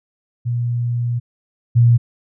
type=tone pair in turn; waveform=sine; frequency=120 / 118.69 Hz; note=B2 / A#2; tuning=-49 / +32 cents; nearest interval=unison; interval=19 cents; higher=first; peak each=-17 / -8 dBFS; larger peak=second; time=0.45-1.2 / 1.75-1.98 s; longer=first; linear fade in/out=20 ms; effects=none